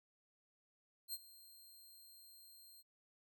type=tone with ADSR envelope; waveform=10% pulse; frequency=4186 Hz; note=C8; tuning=in tune; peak=-33 dBFS; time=1.08-2.83 s; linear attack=55 ms; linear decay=39 ms; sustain=-19 dB; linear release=30 ms; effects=none